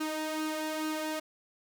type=tone with flanger; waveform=sawtooth; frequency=311.1 Hz; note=D#4; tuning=in tune; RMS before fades=-34 dBFS; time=0-1.2 s; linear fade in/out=10 ms; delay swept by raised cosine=0.71 to 2.11 ms; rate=2.3 Hz; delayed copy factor=+0.55; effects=none